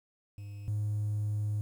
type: tone pair in turn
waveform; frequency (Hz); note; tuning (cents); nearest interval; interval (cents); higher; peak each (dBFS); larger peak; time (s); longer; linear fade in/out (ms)
triangle; 102 / 104.81; G#2 / G#2; -31 / +16; unison; 47; second; -38 / -26; second; 0.38-0.68 / 0.68-1.61; second; 0
effects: tanh soft clip ceiling -25 dBFS + 10-bit